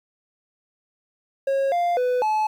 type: tone with pitch steps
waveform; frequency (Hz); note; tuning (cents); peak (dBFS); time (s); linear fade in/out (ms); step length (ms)
triangle; 545 / 698 / 498.3 / 861; C#5 / F5 / B4 / A5; -29 / -1 / +15 / -38; -17; 1.47-2.47; 5; 250
effects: 9-bit